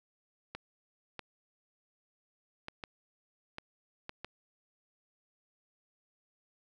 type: clicks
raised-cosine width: 0.3 ms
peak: -24 dBFS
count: 7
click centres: 0.55 / 1.193 / 2.684 / 2.838 / 3.584 / 4.094 / 4.246 s
effects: none